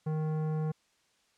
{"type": "tone with tanh clipping", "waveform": "triangle", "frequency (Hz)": 155.56, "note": "D#3", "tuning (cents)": 0, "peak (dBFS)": -31, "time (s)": [0.06, 0.72], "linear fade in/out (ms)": 10, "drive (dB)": 18, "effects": ["white hiss -70 dBFS RMS until 1.37 s", "low-pass 7000 Hz 12 dB/octave"]}